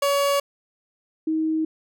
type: tone pair in turn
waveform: 30% pulse / sine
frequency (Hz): 564 / 316.5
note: C#5 / D#4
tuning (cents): +30 / +30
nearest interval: minor seventh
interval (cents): 1000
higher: first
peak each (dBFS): -16 / -20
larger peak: first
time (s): 0.02-0.4 / 1.27-1.65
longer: neither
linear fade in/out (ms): 5
effects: none